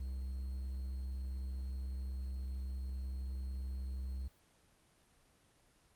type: tone with quantisation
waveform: triangle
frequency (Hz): 65.41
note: C2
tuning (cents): 0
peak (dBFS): -36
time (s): 0-4.28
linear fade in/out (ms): 5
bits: 11
effects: pink hiss -69 dBFS RMS until 5.95 s + Opus 24 kbps